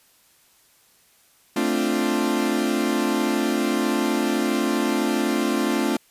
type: chord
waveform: 40% pulse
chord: D minor seventh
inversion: second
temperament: equal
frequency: 220 / 261.6 / 293.7 / 349.2 Hz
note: A3 / C4 / D4 / F4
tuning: 0 / 0 / 0 / 0 cents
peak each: -25 dBFS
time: 1.56-5.97 s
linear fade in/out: 5 ms
effects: white hiss -58 dBFS RMS until 6.1 s + resampled to 32000 Hz